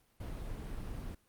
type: noise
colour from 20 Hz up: brown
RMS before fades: -41 dBFS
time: 0.2-1.15 s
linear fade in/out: 5 ms
effects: pink hiss -71 dBFS RMS until 1.28 s + Opus 32 kbps